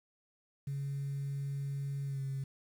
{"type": "tone with pitch glide", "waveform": "sine", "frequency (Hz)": [139.5, 135.69], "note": ["C#3", "C#3"], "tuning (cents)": [11, -37], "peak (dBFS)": -33, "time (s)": [0.67, 2.44], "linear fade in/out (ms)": 5, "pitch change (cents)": -48, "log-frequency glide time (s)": [2.05, 2.21], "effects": ["tanh soft clip ceiling -31 dBFS", "10-bit"]}